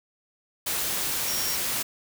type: tone in noise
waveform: sine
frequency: 5588 Hz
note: F8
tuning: in tune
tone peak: -31 dBFS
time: 1.27-1.56 s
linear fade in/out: 10 ms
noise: white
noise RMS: -28 dBFS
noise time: 0.66-1.83 s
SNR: -6 dB
effects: none